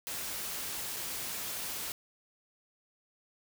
white noise with dropouts, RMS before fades -38 dBFS, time 0.07-1.92 s, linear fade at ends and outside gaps 0 ms, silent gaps 0.963-0.967 s, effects none

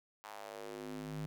square tone with high-pass filter sweep, 51.91 Hz, G#1, in tune, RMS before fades -45 dBFS, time 0.24-1.26 s, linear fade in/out 0 ms, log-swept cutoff 940 to 140 Hz, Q 2.4, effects none

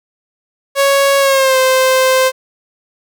sawtooth tone with pitch glide, 554.4 to 520.3 Hz, C#5 to C5, 0 to -10 cents, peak -5 dBFS, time 0.75-2.32 s, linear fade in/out 50 ms, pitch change -110 cents, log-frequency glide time 1.19-1.58 s, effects none

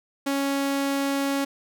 sawtooth tone, 277.2 Hz, C#4, in tune, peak -19 dBFS, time 0.26-1.45 s, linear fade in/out 10 ms, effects none

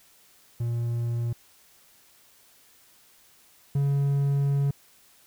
triangle tone pair in turn, 118 / 140.33 Hz, A#2 / C#3, +22 / +22 cents, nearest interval minor third, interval 300 cents, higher second, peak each -23 / -19 dBFS, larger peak second, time 0.6-1.33 / 3.75-4.71 s, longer second, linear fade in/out 5 ms, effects white hiss -58 dBFS RMS until 5.26 s

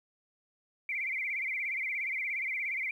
sine tone with vibrato, 2200 Hz, C#7, 14 cents flat, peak -31 dBFS, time 0.89-2.91 s, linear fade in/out 2 ms, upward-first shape sine, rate 17 Hz, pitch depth 140 cents each way, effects 11-bit

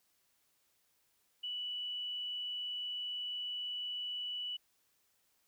sine tone, 2958 Hz, F#7, 1 cent flat, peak -37 dBFS, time 1.43-4.57 s, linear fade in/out 10 ms, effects white hiss -75 dBFS RMS until 5.47 s

